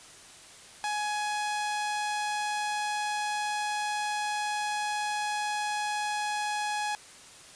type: tone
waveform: sawtooth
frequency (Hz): 838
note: G#5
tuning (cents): +15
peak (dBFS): -25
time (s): 0.84-6.95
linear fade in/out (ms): 0
effects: white hiss -50 dBFS RMS until 7.55 s + resampled to 22050 Hz